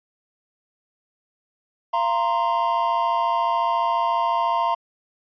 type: chord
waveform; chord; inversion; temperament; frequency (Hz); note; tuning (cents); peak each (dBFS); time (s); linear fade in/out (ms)
triangle; F suspended fourth; none; equal with one note detuned; 685.7 / 932.3 / 1046.5; F5 / Bb5 / C6; -32 / 0 / 0; -23 / -20 / -22; 1.93-4.75; 10
effects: resampled to 11025 Hz